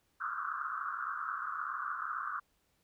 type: band-pass noise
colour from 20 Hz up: pink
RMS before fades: -38 dBFS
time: 0.2-2.4 s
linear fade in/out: 10 ms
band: 1100 to 1500 Hz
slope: 96 dB/octave
effects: pink hiss -75 dBFS RMS until 2.83 s